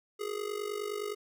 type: tone with amplitude modulation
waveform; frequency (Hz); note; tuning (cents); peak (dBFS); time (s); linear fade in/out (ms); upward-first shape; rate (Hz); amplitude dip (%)
square; 416.1; G#4; +3; -31; 0.19-1.15; 20; sine; 49.7; 80
effects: none